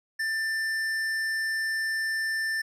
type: tone with tanh clipping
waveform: triangle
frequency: 1780 Hz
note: A6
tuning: 20 cents sharp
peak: -28 dBFS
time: 0.19-2.62 s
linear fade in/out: 10 ms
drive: 16 dB
effects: none